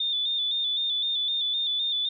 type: tone with vibrato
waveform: sine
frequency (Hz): 3555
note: A7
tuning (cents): +17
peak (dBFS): -24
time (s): 0-2.09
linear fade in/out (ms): 5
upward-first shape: square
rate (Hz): 3.9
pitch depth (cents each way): 39
effects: none